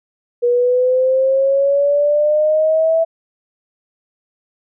sine exponential sweep, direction up, 479.5 to 659.3 Hz, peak -11 dBFS, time 0.42-3.05 s, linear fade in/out 20 ms, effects none

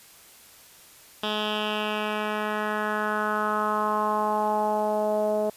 10% pulse tone with low-pass filter sweep, 212.2 Hz, G#3, 38 cents sharp, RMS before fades -26 dBFS, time 1.23-5.5 s, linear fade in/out 5 ms, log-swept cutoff 3500 to 580 Hz, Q 3.6, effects white hiss -51 dBFS RMS until 5.56 s + resampled to 32000 Hz

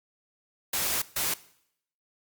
white noise bursts at uneven times, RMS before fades -28 dBFS, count 2, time 0.73-1.02 / 1.16-1.34 s, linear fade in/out 5 ms, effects noise-tail reverb RT60 0.7 s tail -19 dB re dry + Opus 48 kbps

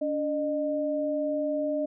sine tone pair together, 287.6 / 609 Hz, D4 / D#5, -36 / -37 cents, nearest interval octave + minor second, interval 1299 cents, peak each -30 / -27 dBFS, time 0.01-1.86 s, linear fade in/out 10 ms, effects none

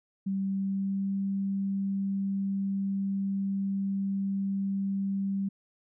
sine tone with pitch glide, 194.2 to 196 Hz, G3 to G3, -16 to 0 cents, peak -27 dBFS, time 0.26-5.49 s, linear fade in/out 10 ms, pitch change +16 cents, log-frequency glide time 0.46-1.14 s, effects none

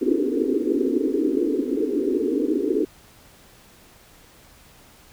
pink band-pass noise, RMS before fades -22 dBFS, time 0.01-2.85 s, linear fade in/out 10 ms, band 250 to 460 Hz, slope 96 dB/octave, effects pink hiss -51 dBFS RMS until 5.12 s

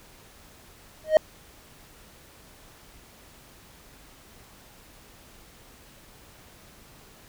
triangle tone with exponential growth, 624 Hz, D#5, 5 cents sharp, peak -7 dBFS, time 1.04-1.17 s, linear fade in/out 1 ms, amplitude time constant 28 ms, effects pink hiss -52 dBFS RMS until 7.28 s

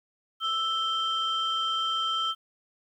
sine tone pair together, 1318.5 / 3136 Hz, E6 / G7, 0 / 0 cents, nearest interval octave + minor third, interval 1500 cents, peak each -27 dBFS, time 0.4-2.35 s, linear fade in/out 50 ms, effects tanh soft clip ceiling -20 dBFS + 10-bit

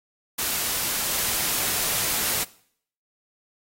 white noise, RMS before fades -25 dBFS, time 0.38-2.44 s, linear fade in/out 10 ms, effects noise-tail reverb RT60 0.6 s tail -20 dB re dry + AAC 48 kbps

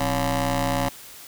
15% pulse ring-modulated tone, 148.5 Hz, D3, 20 cents sharp, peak -12 dBFS, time 0-0.89 s, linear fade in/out 5 ms, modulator 414 Hz, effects white hiss -43 dBFS RMS until 1.27 s

